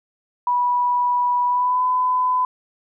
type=tone with pitch glide; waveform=sine; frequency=979 to 1006.5 Hz; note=B5 to B5; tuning=-15 to +33 cents; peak=-16 dBFS; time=0.47-2.45 s; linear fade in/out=2 ms; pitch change=+48 cents; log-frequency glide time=1.46-1.83 s; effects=none